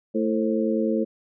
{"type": "harmonic tone with a mistuned harmonic", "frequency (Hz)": 110.9, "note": "A2", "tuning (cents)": 14, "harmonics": [2, 3, 4, 5], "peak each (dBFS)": [-24, -26, -27, -28], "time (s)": [0.14, 1.05], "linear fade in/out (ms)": 20, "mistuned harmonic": 5, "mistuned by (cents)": -70, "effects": []}